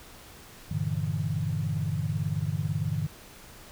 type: chord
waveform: sine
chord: E half-diminished seventh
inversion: first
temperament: equal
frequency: 98 / 116.54 / 146.83 / 164.81 Hz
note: G2 / Bb2 / D3 / E3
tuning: 0 / 0 / 0 / 0 cents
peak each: -32 / -34 / -30 / -33 dBFS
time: 0.71-3.07 s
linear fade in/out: 5 ms
effects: pink hiss -49 dBFS RMS until 3.71 s